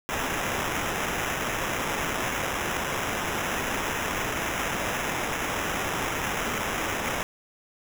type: noise with sample-and-hold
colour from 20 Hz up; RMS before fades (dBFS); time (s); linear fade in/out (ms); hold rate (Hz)
white; -29; 0.09-7.23; 0; 4410
effects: none